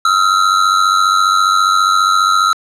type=ring-modulated tone; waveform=square; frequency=1320 Hz; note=E6; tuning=2 cents sharp; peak=-7 dBFS; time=0.05-2.53 s; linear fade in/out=0 ms; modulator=47.4 Hz; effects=low-pass 7000 Hz 12 dB/octave